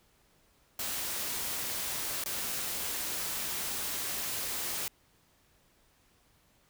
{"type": "noise with dropouts", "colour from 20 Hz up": "white", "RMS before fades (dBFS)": -35, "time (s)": [0.79, 4.88], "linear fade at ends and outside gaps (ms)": 2, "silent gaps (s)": [2.239, 2.259], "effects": ["pink hiss -67 dBFS RMS until 6.69 s"]}